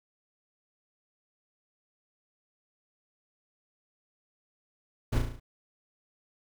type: noise with echo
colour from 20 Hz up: brown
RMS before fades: -27 dBFS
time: 5.12-5.19 s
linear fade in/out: 10 ms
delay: 35 ms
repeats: 6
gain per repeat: -4 dB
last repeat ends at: 5.4 s
effects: none